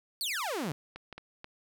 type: exponential sweep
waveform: sawtooth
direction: down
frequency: 4692 to 131.8 Hz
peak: -28 dBFS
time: 0.21-0.72 s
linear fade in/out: 0 ms
type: clicks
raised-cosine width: 0.3 ms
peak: -27 dBFS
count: 4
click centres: 0.96 / 1.127 / 1.18 / 1.444 s
effects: none